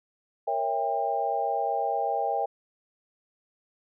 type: chord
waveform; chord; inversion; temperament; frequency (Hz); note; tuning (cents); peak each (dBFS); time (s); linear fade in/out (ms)
sine; A# diminished seventh; none; equal with one note detuned; 466.2 / 554.4 / 659.3 / 796.8; A#4 / C#5 / E5 / G5; 0 / 0 / 0 / +28; -33 / -33 / -31 / -27; 0.47-2.46; 10
effects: none